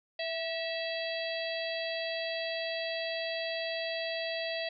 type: harmonic tone with a mistuned harmonic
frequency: 660 Hz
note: E5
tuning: 2 cents sharp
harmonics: 1 / 3 / 4 / 5 / 6 / 7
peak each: -35 / -40 / -41 / -42 / -43 / -43 dBFS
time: 0.19-4.69 s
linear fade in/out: 5 ms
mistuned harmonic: 3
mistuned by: -37 cents
effects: none